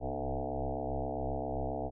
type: tone with frequency modulation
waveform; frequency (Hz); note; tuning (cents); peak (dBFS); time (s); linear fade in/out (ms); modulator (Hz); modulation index
sine; 369.7; F#4; -1; -32; 0-1.91; 50; 67.5; 5.9
effects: none